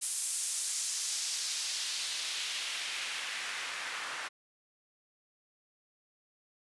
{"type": "noise with band-pass filter sweep", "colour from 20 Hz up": "white", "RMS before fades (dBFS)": -36, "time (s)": [0.01, 4.29], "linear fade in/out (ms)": 20, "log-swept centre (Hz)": [9800, 1400], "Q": 1.2, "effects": ["resampled to 24000 Hz"]}